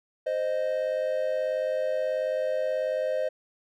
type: tone pair together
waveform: triangle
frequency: 520.5 / 619 Hz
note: C5 / D#5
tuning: -9 / -9 cents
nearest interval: minor third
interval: 300 cents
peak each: -26 dBFS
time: 0.26-3.29 s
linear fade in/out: 10 ms
effects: none